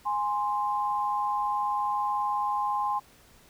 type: tone pair together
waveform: sine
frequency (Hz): 828 / 1046.5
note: G#5 / C6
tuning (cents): -5 / 0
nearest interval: major third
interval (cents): 405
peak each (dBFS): -28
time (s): 0.05-3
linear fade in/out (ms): 20
effects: pink hiss -57 dBFS RMS until 3.49 s